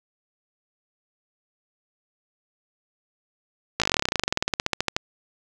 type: slowing click train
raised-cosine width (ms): 0.2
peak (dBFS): -4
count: 29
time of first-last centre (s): 3.8-4.965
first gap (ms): 17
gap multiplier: 1.06
effects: none